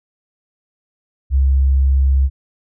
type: tone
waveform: sine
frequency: 67.4 Hz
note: C#2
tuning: 48 cents flat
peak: -10 dBFS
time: 1.3-2.3 s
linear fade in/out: 50 ms
effects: none